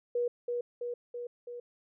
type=tone with echo; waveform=sine; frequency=482.6 Hz; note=B4; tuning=40 cents flat; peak=-27 dBFS; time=0.15-0.28 s; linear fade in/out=5 ms; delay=330 ms; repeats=4; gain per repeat=-3 dB; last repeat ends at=1.6 s; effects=none